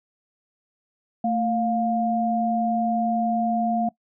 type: tone pair together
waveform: sine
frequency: 224.6 / 704.7 Hz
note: A3 / F5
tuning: +36 / +15 cents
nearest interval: octave + minor sixth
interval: 1979 cents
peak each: -23 dBFS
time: 1.24-3.89 s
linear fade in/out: 5 ms
effects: noise-tail reverb RT60 0.1 s tail -20 dB re dry